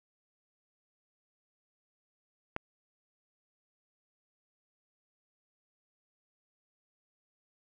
click, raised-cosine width 0.5 ms, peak -18 dBFS, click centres 2.564 s, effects none

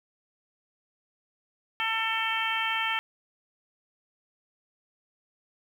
harmonic tone with a mistuned harmonic, 447.4 Hz, A4, 29 cents sharp, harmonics 2 / 3 / 4 / 5 / 6 / 7, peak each -33 / -33 / -33 / -33 / -33 / -33 dBFS, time 1.8-2.99 s, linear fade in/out 0 ms, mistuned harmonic 6, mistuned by -16 cents, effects 9-bit

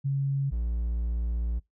sine / triangle tone pair in turn, 138 / 57.9 Hz, C#3 / A#1, -7 / -11 cents, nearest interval octave + minor third, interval 1504 cents, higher first, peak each -24 dBFS, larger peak neither, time 0.04-0.51 / 0.51-1.6 s, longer second, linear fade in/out 20 ms, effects noise-tail reverb RT60 0.2 s tail -26 dB re dry

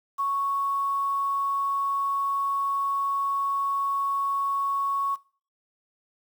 sine tone with quantisation, 1108.7 Hz, C#6, in tune, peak -23 dBFS, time 0.18-5.16 s, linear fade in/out 20 ms, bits 8, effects noise-tail reverb RT60 0.4 s tail -19 dB re dry

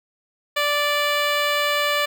10% pulse tone with notch filter, 585 Hz, D5, 7 cents flat, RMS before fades -21 dBFS, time 0.56-2.06 s, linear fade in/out 10 ms, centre 10000 Hz, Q 1.1, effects none

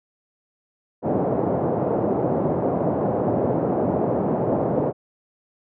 white band-pass noise, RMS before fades -22 dBFS, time 1.02-4.93 s, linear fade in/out 50 ms, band 110 to 670 Hz, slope 24 dB/octave, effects none

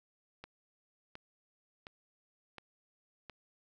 click train, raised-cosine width 0.3 ms, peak -30 dBFS, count 5, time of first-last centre 0.44-3.297 s, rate 1.4 Hz, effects none

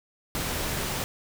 pink noise, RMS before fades -30 dBFS, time 0.35-1.04 s, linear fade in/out 0 ms, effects none

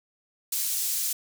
pink high-pass noise, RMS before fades -28 dBFS, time 0.52-1.13 s, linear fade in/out 5 ms, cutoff 6800 Hz, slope 12 dB/octave, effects none

